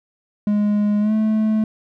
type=tone with pitch glide; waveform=triangle; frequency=207.7 to 217 Hz; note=G#3 to A3; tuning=0 to -24 cents; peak=-13 dBFS; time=0.47-1.64 s; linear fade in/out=2 ms; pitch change=+76 cents; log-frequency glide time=1-1.13 s; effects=none